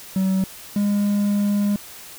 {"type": "tone pair in turn", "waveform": "triangle", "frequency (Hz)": [190, 204.1], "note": ["F#3", "G#3"], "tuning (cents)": [46, -30], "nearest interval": "minor second", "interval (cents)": 124, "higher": "second", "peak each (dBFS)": -15, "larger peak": "neither", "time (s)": [[0.16, 0.44], [0.76, 1.76]], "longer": "second", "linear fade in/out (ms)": 2, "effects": ["white hiss -40 dBFS RMS until 2.18 s"]}